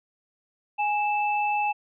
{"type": "tone pair together", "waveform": "sine", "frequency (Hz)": [830.6, 2637], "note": ["G#5", "E7"], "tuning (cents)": [0, 0], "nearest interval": "octave + minor sixth", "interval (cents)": 2000, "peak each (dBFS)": [-23, -29], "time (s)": [0.78, 1.73], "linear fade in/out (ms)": 20, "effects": []}